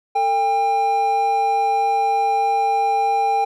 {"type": "tone pair together", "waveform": "triangle", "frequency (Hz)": [449.2, 800.4], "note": ["A4", "G5"], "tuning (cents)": [36, 36], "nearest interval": "minor seventh", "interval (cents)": 1000, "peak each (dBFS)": [-24, -14], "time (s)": [0.15, 3.45], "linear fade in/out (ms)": 10, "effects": []}